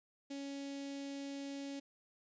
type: tone with notch filter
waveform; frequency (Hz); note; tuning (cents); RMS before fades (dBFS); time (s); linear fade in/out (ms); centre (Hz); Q
sawtooth; 278.5; C#4; +8; -44; 0.3-1.8; 10; 1200; 0.59
effects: resampled to 16000 Hz